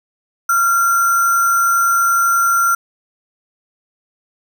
sine tone with sample-and-hold, 1379 Hz, F6, 22 cents flat, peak -11 dBFS, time 0.49-2.75 s, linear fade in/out 5 ms, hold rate 7350 Hz, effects none

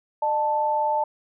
sine tone pair together, 605.3 / 881 Hz, D#5 / A5, -48 / +2 cents, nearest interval tritone, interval 650 cents, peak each -26 / -21 dBFS, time 0.22-1.04 s, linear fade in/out 5 ms, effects none

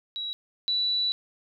sine tone pair in turn, 3884 / 3950 Hz, B7 / B7, -30 / 0 cents, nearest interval unison, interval 30 cents, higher second, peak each -30 / -23 dBFS, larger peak second, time 0.16-0.33 / 0.68-1.12 s, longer second, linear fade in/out 0 ms, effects none

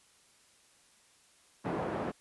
pink band-pass noise, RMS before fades -35 dBFS, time 1.64-2.12 s, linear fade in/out 20 ms, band 170 to 1000 Hz, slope 12 dB/octave, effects white hiss -64 dBFS RMS until 2.2 s + resampled to 24000 Hz

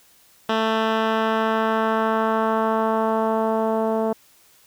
10% pulse tone with low-pass filter sweep, 221.6 Hz, A3, 13 cents sharp, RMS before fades -21 dBFS, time 0.49-4.13 s, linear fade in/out 5 ms, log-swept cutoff 3100 to 640 Hz, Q 1.2, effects white hiss -55 dBFS RMS until 4.66 s

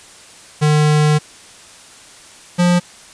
square tone pair in turn, 151.1 / 176.47 Hz, D3 / F3, +50 / +18 cents, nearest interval minor third, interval 268 cents, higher second, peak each -11 dBFS, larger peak neither, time 0.61-1.19 / 2.58-2.8 s, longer first, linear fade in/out 20 ms, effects white hiss -41 dBFS RMS until 3.13 s + resampled to 22050 Hz

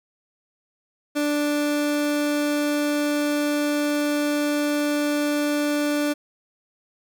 30% pulse tone, 293.7 Hz, D4, in tune, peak -18 dBFS, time 1.15-6.14 s, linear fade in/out 20 ms, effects none

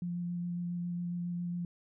sine tone with vibrato, 174.61 Hz, F3, in tune, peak -33 dBFS, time 0.02-1.65 s, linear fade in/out 2 ms, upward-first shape square, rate 7.3 Hz, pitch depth 9 cents each way, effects none

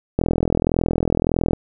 click train, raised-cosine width 2 ms, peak -4 dBFS, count 57, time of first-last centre 0.19-1.533 s, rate 41.7 Hz, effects none

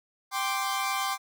sawtooth chord, G suspended fourth, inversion none, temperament equal, 784 / 1046.5 / 1174.7 Hz, G5 / C6 / D6, 0 / 0 / 0 cents, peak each -28 dBFS, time 0.31-1.18 s, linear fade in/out 50 ms, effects none

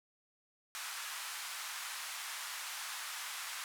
pink band-pass noise, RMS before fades -43 dBFS, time 0.75-3.64 s, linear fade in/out 0 ms, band 1000 to 13000 Hz, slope 24 dB/octave, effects none

